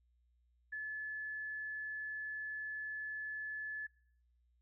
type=tone; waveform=sine; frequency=1724 Hz; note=A6; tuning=36 cents flat; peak=-39 dBFS; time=0.72-3.87 s; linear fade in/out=10 ms; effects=noise-tail reverb RT60 0.7 s tail -24 dB re dry + added 60 Hz sine -70 dBFS peak until 4.61 s